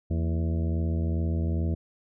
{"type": "harmonic tone with a mistuned harmonic", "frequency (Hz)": 82.41, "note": "E2", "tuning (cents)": 0, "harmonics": [1, 2, 3, 4, 5, 6, 7, 8], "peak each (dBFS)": [-25, -32, -35, -37, -44, -45, -46, -46], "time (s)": [0.1, 1.75], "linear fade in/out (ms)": 10, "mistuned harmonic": 3, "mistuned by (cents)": -110, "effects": []}